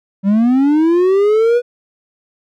triangle linear sweep, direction up, 190 to 491.7 Hz, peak -7 dBFS, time 0.23-1.62 s, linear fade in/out 50 ms, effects none

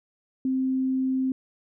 sine tone, 261.6 Hz, C4, in tune, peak -22 dBFS, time 0.45-1.32 s, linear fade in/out 2 ms, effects none

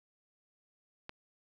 click, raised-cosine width 0.3 ms, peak -26 dBFS, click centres 1.094 s, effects none

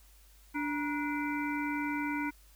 harmonic tone with a mistuned harmonic, 292.6 Hz, D4, 6 cents flat, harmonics 1 / 3 / 5 / 7 / 8, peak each -33 / -38 / -40 / -41 / -42 dBFS, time 0.54-2.31 s, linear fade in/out 20 ms, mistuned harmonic 3, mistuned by +140 cents, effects added 50 Hz sine -57 dBFS peak until 2.55 s + white hiss -63 dBFS RMS until 2.55 s

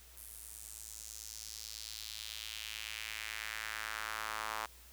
sawtooth tone with high-pass filter sweep, 109.1 Hz, A2, 14 cents flat, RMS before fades -44 dBFS, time 0.17-4.66 s, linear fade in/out 5 ms, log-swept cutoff 11000 to 1000 Hz, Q 2, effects added 60 Hz sine -59 dBFS peak until 4.92 s + white hiss -59 dBFS RMS until 4.92 s

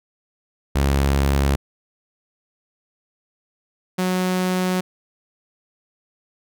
sawtooth tone pair in turn, 69.3 / 183.73 Hz, C#2 / F#3, 0 / -12 cents, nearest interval octave + perfect fourth, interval 1688 cents, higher second, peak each -12 / -15 dBFS, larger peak first, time 0.75-1.56 / 3.98-4.81 s, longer second, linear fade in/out 10 ms, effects none

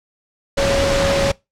sine tone in noise, 554 Hz, C#5, 1 cent flat, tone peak -16 dBFS, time 0.57-1.32 s, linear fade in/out 10 ms, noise pink, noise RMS -19 dBFS, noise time 0.57-1.32 s, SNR 0 dB, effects noise-tail reverb RT60 0.2 s tail -22 dB re dry + low-pass 6000 Hz 12 dB/octave

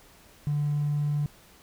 triangle tone with hard clipping, 146.83 Hz, D3, in tune, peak -24 dBFS, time 0.47-1.26 s, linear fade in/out 0 ms, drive 3 dB, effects pink hiss -55 dBFS RMS until 1.62 s

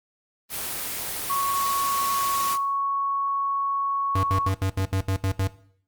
white noise, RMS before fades -30 dBFS, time 0.49-2.58 s, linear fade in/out 50 ms
sine tone, 1108.7 Hz, C#6, in tune, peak -22 dBFS, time 1.29-4.5 s, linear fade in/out 20 ms
square tone bursts, 95.7 Hz, G2, 41 cents flat, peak -22 dBFS, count 9, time 4.15-5.475 s, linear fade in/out 5 ms, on 85 ms, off 70 ms
effects noise-tail reverb RT60 0.6 s tail -18 dB re dry + Opus 24 kbps

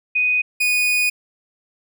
sine / 40% pulse tone pair in turn, 2491 / 2475 Hz, D#7 / D#7, +1 / -10 cents, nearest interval unison, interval 11 cents, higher first, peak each -15 dBFS, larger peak neither, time 0.15-0.42 / 0.6-1.1 s, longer second, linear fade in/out 10 ms, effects none

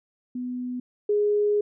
sine tone pair in turn, 248.9 / 415.1 Hz, B3 / G#4, +14 / -1 cents, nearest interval major sixth, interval 885 cents, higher second, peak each -28 / -19 dBFS, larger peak second, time 0.35-0.8 / 1.09-1.61 s, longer second, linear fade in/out 5 ms, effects none

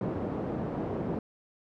pink band-pass noise, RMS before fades -33 dBFS, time 0.01-1.19 s, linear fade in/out 2 ms, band 140 to 560 Hz, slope 12 dB/octave, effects none

